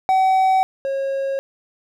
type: tone pair in turn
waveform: triangle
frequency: 759 / 544 Hz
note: F#5 / C#5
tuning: +44 / -33 cents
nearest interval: tritone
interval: 577 cents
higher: first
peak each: -11 / -18 dBFS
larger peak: first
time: 0.09-0.63 / 0.85-1.39 s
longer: neither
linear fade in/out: 0 ms
effects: none